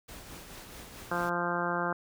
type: noise with tremolo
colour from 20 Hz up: pink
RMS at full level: -45 dBFS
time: 0.08-1.3 s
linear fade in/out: 10 ms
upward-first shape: triangle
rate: 4.6 Hz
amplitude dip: 40%
type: harmonic tone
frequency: 174.2 Hz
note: F3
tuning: 4 cents flat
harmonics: 1 / 2 / 3 / 4 / 5 / 6 / 7 / 8 / 9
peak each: -37 / -37 / -37 / -37 / -37 / -37 / -37 / -37 / -37 dBFS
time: 1.11-1.93 s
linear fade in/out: 5 ms
effects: none